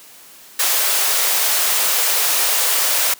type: high-pass noise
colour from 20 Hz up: white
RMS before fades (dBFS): -17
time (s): 0.59-3.14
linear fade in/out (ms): 5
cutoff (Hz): 450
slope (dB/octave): 24
effects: white hiss -43 dBFS RMS until 3.19 s + high-pass 150 Hz 12 dB/octave